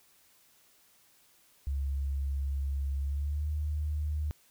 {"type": "tone with pitch glide", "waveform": "sine", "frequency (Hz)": [69, 75.25], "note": ["C#2", "D2"], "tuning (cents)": [-7, 43], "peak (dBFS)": -29, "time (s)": [1.67, 4.31], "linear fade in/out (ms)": 0, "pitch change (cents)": 150, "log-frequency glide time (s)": [3, 3.48], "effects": ["white hiss -64 dBFS RMS until 4.5 s"]}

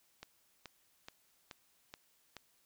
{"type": "click train", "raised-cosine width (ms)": 0.2, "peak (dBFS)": -29, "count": 6, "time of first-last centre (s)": [0.23, 2.367], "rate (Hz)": 2.34, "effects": ["white hiss -72 dBFS RMS until 2.65 s"]}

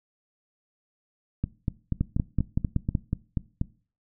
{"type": "two click trains", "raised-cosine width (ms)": 5, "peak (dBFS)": [-11, -13], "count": [6, 10], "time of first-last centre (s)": [[2.01, 2.952], [1.44, 3.614]], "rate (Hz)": [5.31, 4.14], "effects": ["noise-tail reverb RT60 0.4 s tail -20 dB re dry"]}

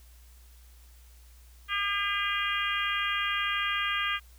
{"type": "harmonic tone", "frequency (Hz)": 403.5, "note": "G#4", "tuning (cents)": -50, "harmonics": [3, 4, 5, 6, 7, 8], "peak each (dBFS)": [-32, -33, -34, -35, -35, -36], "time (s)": [1.68, 4.2], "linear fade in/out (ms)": 50, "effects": ["added 60 Hz sine -51 dBFS peak until 4.38 s", "white hiss -61 dBFS RMS until 4.38 s"]}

